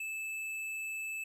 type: tone with hard clipping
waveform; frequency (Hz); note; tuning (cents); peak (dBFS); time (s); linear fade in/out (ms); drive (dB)
sine; 2623; E7; -9; -38; 0-1.24; 5; 9
effects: none